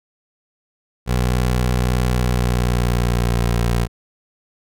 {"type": "tone with pitch glide", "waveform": "20% pulse", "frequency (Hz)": [61.74, 58.61], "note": ["B1", "A#1"], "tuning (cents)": [0, 10], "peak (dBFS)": -11, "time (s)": [1.06, 3.88], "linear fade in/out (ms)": 50, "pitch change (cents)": -90, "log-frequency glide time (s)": [2.13, 3.54], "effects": []}